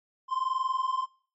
triangle tone pair together, 1033.9 / 1055 Hz, C6 / C6, -21 / +14 cents, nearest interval unison, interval 35 cents, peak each -28 dBFS, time 0.28-1.07 s, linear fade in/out 50 ms, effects noise-tail reverb RT60 0.4 s tail -18 dB re dry + MP3 32 kbps

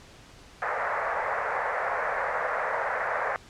pink band-pass noise, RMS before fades -29 dBFS, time 0.62-3.36 s, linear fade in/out 0 ms, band 500 to 2000 Hz, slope 48 dB/octave, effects pink hiss -51 dBFS RMS until 3.49 s + low-pass 7000 Hz 12 dB/octave

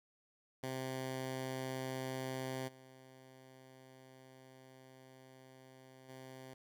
10% pulse tone with level steps, 130.81 Hz, C3, in tune, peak -31 / -49 / -42 dBFS, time 0.63-6.54 s, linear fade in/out 5 ms, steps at 2.67 / 6.08 s, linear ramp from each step 20 ms, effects none

